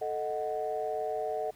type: chord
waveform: sine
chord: D# diminished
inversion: second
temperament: equal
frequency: 440 / 622.3 / 740 Hz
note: A4 / D#5 / F#5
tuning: 0 / 0 / 0 cents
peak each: -34 dBFS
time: 0.01-1.51 s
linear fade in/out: 10 ms
effects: tanh soft clip ceiling -22 dBFS + pink hiss -60 dBFS RMS until 1.55 s